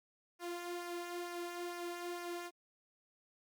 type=tone with flanger; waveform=sawtooth; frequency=349.2 Hz; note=F4; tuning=in tune; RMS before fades=-43 dBFS; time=0.39-2.51 s; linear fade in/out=50 ms; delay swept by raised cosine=0.25 to 2.65 ms; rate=2.2 Hz; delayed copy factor=-0.5; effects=Opus 48 kbps